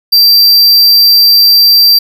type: tone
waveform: square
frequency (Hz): 4699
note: D8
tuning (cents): 0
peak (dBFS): -3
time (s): 0.12-1.99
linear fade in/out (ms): 10
effects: none